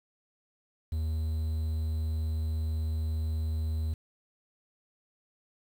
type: tone with quantisation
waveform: triangle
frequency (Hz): 79.1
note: D#2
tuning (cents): +29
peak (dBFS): -26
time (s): 0.92-3.94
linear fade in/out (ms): 5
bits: 9
effects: none